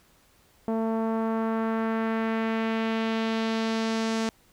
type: tone with low-pass filter sweep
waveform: sawtooth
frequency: 223.8 Hz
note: A3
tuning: 30 cents sharp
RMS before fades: -27 dBFS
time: 0.68-4.29 s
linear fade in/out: 0 ms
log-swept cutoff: 770 to 6700 Hz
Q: 1.3
effects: pink hiss -61 dBFS RMS until 4.52 s